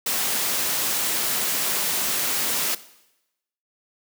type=noise; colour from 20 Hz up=white; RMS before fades=-24 dBFS; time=0.06-2.75 s; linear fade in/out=5 ms; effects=noise-tail reverb RT60 0.9 s tail -17 dB re dry + high-pass 150 Hz 12 dB/octave